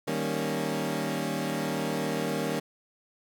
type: chord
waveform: 20% pulse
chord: Eb dominant seventh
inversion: none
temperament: equal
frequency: 155.56 / 196 / 233.1 / 277.2 Hz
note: Eb3 / G3 / Bb3 / Db4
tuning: 0 / 0 / 0 / 0 cents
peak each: -29 dBFS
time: 0.07-2.6 s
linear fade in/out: 10 ms
effects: none